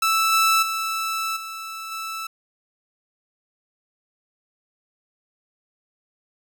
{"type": "tone with level steps", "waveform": "sawtooth", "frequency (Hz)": 1318.5, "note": "E6", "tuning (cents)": 0, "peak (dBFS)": [-14, -12, -20, -28, -25], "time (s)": [0.02, 2.27], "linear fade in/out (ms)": 5, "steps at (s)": [0.32, 0.62, 1.36, 1.91], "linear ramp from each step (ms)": 10, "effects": []}